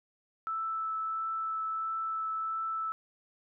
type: tone with vibrato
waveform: sine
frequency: 1316 Hz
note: E6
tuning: 3 cents flat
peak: -31 dBFS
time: 0.47-2.92 s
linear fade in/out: 0 ms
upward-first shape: triangle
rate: 1.5 Hz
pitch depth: 9 cents each way
effects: none